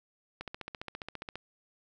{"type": "click train", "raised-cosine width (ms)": 0.3, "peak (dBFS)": -23, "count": 15, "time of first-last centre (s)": [0.41, 1.356], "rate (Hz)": 14.8, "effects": []}